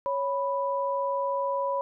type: tone pair together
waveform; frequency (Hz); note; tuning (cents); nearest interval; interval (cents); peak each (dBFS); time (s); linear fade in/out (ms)
sine; 554.4 / 987.8; C#5 / B5; 0 / 0; minor seventh; 1000; -28; 0.06-1.81; 0
effects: none

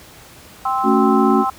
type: harmonic tone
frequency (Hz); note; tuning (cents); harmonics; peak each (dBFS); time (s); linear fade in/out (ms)
261.6; C4; 0; 3 / 4 / 5; -20 / -21 / -22; 0.65-1.5; 5
type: chord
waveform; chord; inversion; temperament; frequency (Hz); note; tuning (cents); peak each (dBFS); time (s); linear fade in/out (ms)
sine; F# minor; first; equal; 220 / 277.2 / 370; A3 / C#4 / F#4; 0 / 0 / 0; -16 / -17 / -17; 0.83-1.45; 50
effects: pink hiss -42 dBFS RMS until 1.58 s + high-pass 60 Hz 12 dB/octave

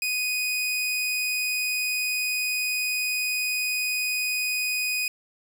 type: tone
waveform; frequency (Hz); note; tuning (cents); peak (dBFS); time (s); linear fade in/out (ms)
sawtooth; 2490; D#7; +1; -21; 0.02-5.08; 2
effects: none

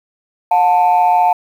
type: tone pair together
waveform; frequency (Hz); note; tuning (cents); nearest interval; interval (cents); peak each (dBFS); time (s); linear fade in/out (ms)
sine; 720 / 885.3; F#5 / A5; -47 / +10; major third; 357; -10; 0.51-1.33; 5
effects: tanh soft clip ceiling -5 dBFS + 7-bit

